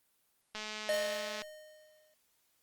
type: click train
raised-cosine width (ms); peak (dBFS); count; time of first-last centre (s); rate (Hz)
0.2; -24; 187; 0.55-1.419; 214
type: tone with exponential decay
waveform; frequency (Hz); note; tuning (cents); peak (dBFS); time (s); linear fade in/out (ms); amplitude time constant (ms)
square; 615; D#5; -20; -29; 0.89-2.14; 1; 270
effects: white hiss -74 dBFS RMS until 2.62 s + Opus 32 kbps